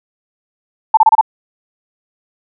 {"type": "tone bursts", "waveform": "sine", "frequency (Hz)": 880, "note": "A5", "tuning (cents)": 0, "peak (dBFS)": -3, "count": 5, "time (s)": [0.94, 1.212], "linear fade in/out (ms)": 5, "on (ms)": 32, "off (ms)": 28, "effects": []}